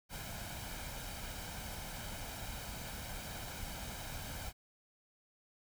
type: noise with comb filter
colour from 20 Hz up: pink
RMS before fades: -44 dBFS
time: 0.09-4.53 s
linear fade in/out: 50 ms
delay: 1.3 ms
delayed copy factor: +0.55
effects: none